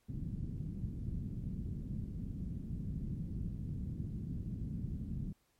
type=low-pass noise; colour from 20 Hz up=white; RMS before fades=-40 dBFS; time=0.08-5.33 s; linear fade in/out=10 ms; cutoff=200 Hz; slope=24 dB/octave; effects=pink hiss -75 dBFS RMS until 5.59 s + MP3 64 kbps